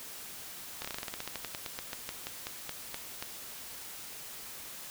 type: slowing click train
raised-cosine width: 0.2 ms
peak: -19 dBFS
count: 23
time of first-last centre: 0.82-3.225 s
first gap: 26 ms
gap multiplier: 1.12
effects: white hiss -45 dBFS RMS until 4.9 s